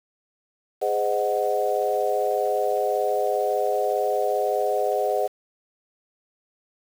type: chord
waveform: sine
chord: Ab dominant seventh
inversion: none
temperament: equal with one note detuned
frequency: 415.3 / 517.2 / 622.3 / 740 Hz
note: Ab4 / C5 / Eb5 / Gb5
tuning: 0 / -20 / 0 / 0 cents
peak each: -26 dBFS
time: 0.81-5.28 s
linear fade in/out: 20 ms
effects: 7-bit